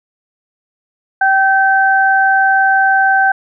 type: tone pair together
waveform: sine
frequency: 774 / 1548 Hz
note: G5 / G6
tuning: -22 / -22 cents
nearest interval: octave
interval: 1200 cents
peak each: -11 dBFS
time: 1.21-3.32 s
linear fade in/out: 5 ms
effects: none